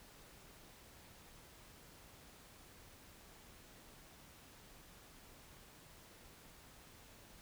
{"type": "silence", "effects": ["pink hiss -60 dBFS RMS until 7.41 s"]}